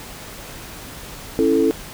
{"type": "chord", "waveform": "sine", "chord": "A major", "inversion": "first", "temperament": "just", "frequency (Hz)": [275, 330, 440], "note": ["C#4", "E4", "A4"], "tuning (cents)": [-14, 2, 0], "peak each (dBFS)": [-19, -18, -17], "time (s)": [1.39, 1.71], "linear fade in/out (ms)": 0, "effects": ["pink hiss -36 dBFS RMS until 1.93 s"]}